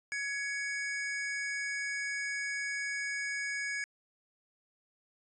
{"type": "tone pair together", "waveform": "square", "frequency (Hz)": [1675.1, 2236], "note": ["G#6", "C#7"], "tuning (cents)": [14, 14], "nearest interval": "perfect fourth", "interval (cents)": 500, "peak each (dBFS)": [-37, -37], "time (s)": [0.12, 3.84], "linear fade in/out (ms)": 0, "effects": ["resampled to 22050 Hz"]}